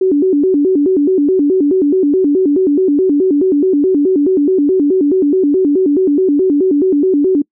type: tone with vibrato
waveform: sine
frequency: 329.6 Hz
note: E4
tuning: in tune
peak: -8 dBFS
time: 0.01-7.42 s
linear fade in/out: 5 ms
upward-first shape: square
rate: 4.7 Hz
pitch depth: 230 cents each way
effects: noise-tail reverb RT60 0.1 s tail -26 dB re dry